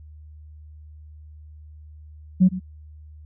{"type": "tone with echo", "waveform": "sine", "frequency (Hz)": 184.9, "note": "F#3", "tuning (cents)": -1, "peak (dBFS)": -10, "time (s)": [2.4, 2.49], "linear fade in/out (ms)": 20, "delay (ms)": 110, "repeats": 1, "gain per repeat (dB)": -15, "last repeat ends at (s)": 2.6, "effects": ["tanh soft clip ceiling -6 dBFS", "added 76 Hz sine -41 dBFS peak until 3.25 s"]}